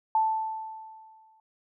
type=tone with exponential decay; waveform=sine; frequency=880 Hz; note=A5; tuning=in tune; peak=-19 dBFS; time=0.15-1.4 s; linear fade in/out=2 ms; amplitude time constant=270 ms; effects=none